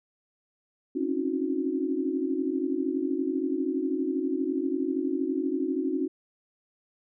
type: tone cluster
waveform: sine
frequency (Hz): 267.2 / 279.6 / 315.7 / 364.7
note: C4 / C#4 / D#4 / F#4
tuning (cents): +36 / +15 / +25 / -25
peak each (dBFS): -31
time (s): 0.95-6.08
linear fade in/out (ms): 10
effects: none